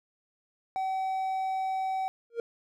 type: tone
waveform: triangle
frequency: 762 Hz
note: G5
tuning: 49 cents flat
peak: -26 dBFS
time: 0.76-2.08 s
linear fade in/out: 0 ms
type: tone with exponential growth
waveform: triangle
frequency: 466.2 Hz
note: A#4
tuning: in tune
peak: -23 dBFS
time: 2.3-2.4 s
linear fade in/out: 2 ms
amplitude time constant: 20 ms
effects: none